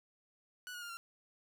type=tone with pitch steps; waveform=sawtooth; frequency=1477 / 1441.6 / 1407 / 1373.3 Hz; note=F#6 / F#6 / F6 / F6; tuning=-3 / -45 / +12 / -30 cents; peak=-40 dBFS; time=0.67-0.97 s; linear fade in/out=0 ms; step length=75 ms; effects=none